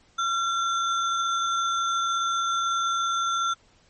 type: tone with sample-and-hold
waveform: sine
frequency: 1365 Hz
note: F6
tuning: 40 cents flat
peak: -22 dBFS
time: 0.18-3.54 s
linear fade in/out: 10 ms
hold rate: 4900 Hz
effects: pink hiss -60 dBFS RMS until 3.89 s + MP3 32 kbps